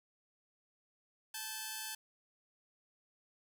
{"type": "tone pair together", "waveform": "5% pulse", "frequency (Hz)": [871, 1551.9], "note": ["A5", "G6"], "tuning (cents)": [-18, -18], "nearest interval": "minor seventh", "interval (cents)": 1000, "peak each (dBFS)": [-31, -33], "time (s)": [1.34, 1.95], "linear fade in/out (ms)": 5, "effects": []}